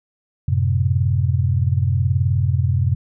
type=chord; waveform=sine; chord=F# diminished; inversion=none; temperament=equal with one note detuned; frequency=91.59 / 110 / 130.81 Hz; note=F#2 / A2 / C3; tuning=-17 / 0 / 0 cents; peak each=-18 / -22 / -19 dBFS; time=0.48-2.95 s; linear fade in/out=5 ms; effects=none